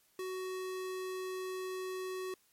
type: tone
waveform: square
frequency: 372.7 Hz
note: F#4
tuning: 13 cents sharp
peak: -38 dBFS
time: 0.19-2.34 s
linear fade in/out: 2 ms
effects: white hiss -70 dBFS RMS until 2.52 s + MP3 64 kbps